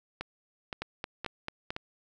two click trains, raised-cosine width 0.3 ms, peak -19 / -18 dBFS, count 4 / 5, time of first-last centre 0.21-1.764 / 0.82-1.705 s, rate 1.93 / 4.52 Hz, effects none

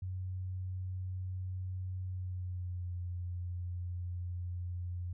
sine tone with pitch glide, 92.5 to 88.73 Hz, F#2 to F2, 0 to +28 cents, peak -36 dBFS, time 0.02-5.13 s, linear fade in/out 5 ms, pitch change -72 cents, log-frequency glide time 2.05-2.94 s, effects none

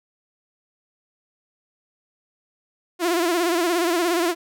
sawtooth tone with vibrato, 344.3 Hz, F4, 25 cents flat, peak -15 dBFS, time 2.99-4.35 s, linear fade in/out 50 ms, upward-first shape sine, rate 17 Hz, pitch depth 90 cents each way, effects none

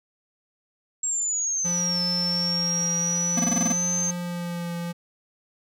sine linear two-way sweep, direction down then up, 7600 to 5274 to 6330 Hz, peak -23 dBFS, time 1.03-4.11 s, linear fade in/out 5 ms, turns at 2.03 s
square tone with vibrato, 174.61 Hz, F3, in tune, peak -29 dBFS, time 1.64-4.93 s, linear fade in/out 20 ms, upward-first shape triangle, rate 0.56 Hz, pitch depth 33 cents each way
square tone bursts, 233.3 Hz, A#3, 2 cents sharp, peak -22 dBFS, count 8, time 3.37-3.725 s, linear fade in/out 5 ms, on 26 ms, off 21 ms
effects none

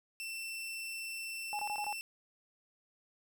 sawtooth tone, 2684 Hz, E7, 31 cents sharp, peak -36 dBFS, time 0.2-2.01 s, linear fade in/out 0 ms
sine tone bursts, 830.6 Hz, G#5, in tune, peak -35 dBFS, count 5, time 1.53-1.927 s, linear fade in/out 0 ms, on 61 ms, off 23 ms
effects none

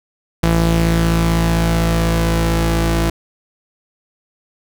sawtooth tone pair together, 55.76 / 167.1 Hz, A1 / E3, +24 / +24 cents, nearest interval octave + perfect fifth, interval 1900 cents, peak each -12 dBFS, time 0.43-3.1 s, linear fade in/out 5 ms, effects none

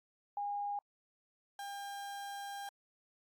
sine / 35% pulse tone pair in turn, 815 / 801.9 Hz, G#5 / G5, -33 / +39 cents, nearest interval unison, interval 28 cents, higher first, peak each -35 / -40 dBFS, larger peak first, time 0.37-0.79 / 1.59-2.69 s, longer second, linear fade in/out 2 ms, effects AAC 64 kbps

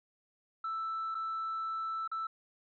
sine tone with dropouts, 1322 Hz, E6, 5 cents sharp, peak -32 dBFS, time 0.64-2.27 s, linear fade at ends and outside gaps 5 ms, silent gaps 1.146-1.15 / 2.077-2.115 s, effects tanh soft clip ceiling -31 dBFS

